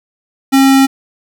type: tone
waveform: square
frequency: 269.8 Hz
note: C#4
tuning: 47 cents flat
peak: -6 dBFS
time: 0.52-0.87 s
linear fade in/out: 20 ms
effects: 8-bit